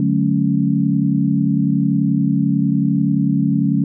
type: chord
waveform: sine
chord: D major seventh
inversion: none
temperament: equal with one note detuned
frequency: 146.83 / 185 / 216.2 / 277.2 Hz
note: D3 / F#3 / A3 / C#4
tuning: 0 / 0 / -30 / 0 cents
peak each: -19 dBFS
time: 0-3.84 s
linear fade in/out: 2 ms
effects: none